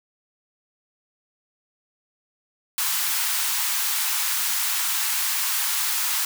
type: high-pass noise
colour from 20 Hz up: white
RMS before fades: -24 dBFS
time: 2.78-6.25 s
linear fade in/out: 2 ms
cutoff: 830 Hz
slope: 48 dB/octave
effects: none